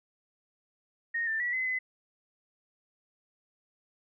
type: tone with pitch steps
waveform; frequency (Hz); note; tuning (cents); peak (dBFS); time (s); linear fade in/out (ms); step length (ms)
sine; 1857 / 1782 / 1942 / 2038 / 2026; A#6 / A6 / B6 / C7 / B6; -7 / +22 / -30 / -46 / +44; -28; 1.14-1.79; 10; 130
effects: none